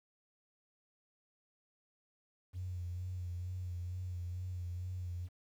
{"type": "tone with vibrato", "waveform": "triangle", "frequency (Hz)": 89.7, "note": "F2", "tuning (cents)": 47, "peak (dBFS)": -34, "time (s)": [2.53, 5.29], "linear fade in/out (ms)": 50, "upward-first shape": "sine", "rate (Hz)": 2.2, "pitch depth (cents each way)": 41, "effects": ["tanh soft clip ceiling -36 dBFS", "11-bit"]}